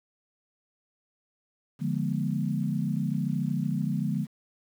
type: chord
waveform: sine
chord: D diminished seventh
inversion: none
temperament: equal with one note detuned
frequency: 146.83 / 174.61 / 207.7 / 241.4 Hz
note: D3 / F3 / Ab3 / Cb4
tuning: 0 / 0 / 0 / -39 cents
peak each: -30 / -31 / -31 / -33 dBFS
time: 1.79-4.27 s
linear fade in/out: 50 ms
effects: 9-bit